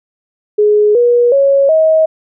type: tone with pitch steps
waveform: sine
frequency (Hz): 419.1 / 481.4 / 553 / 635.2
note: G#4 / B4 / C#5 / D#5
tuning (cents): +16 / -44 / -4 / +36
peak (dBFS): -6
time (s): 0.58-2.06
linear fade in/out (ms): 10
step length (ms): 370
effects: none